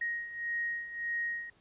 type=beating tone pair; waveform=sine; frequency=1876 / 1877.7 Hz; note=A#6 / A#6; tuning=+11 / +12 cents; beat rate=1.7 Hz; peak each=-39 / -34 dBFS; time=0.01-1.5 s; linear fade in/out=5 ms; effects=pink hiss -66 dBFS RMS until 1.6 s + resampled to 8000 Hz